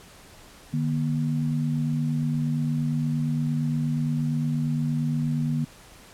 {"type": "tone pair together", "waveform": "sine", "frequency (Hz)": [150.8, 239.4], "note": ["D3", "A#3"], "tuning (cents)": [46, 46], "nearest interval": "minor sixth", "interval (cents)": 800, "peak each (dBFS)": [-24, -27], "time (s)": [0.73, 5.65], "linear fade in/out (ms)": 10, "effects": ["pink hiss -49 dBFS RMS until 6.13 s", "low-pass 12000 Hz 12 dB/octave"]}